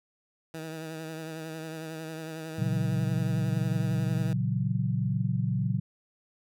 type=tone with vibrato; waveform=15% pulse; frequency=159.7 Hz; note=D#3; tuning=45 cents sharp; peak=-30 dBFS; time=0.54-4.33 s; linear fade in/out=2 ms; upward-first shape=triangle; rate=11 Hz; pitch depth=41 cents each way
type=chord; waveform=sine; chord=F# dominant seventh; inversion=first; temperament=equal; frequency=116.54 / 138.59 / 164.81 / 185 Hz; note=A#2 / C#3 / E3 / F#3; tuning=0 / 0 / 0 / 0 cents; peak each=-29 / -30 / -35 / -31 dBFS; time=2.58-5.8 s; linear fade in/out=10 ms
effects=none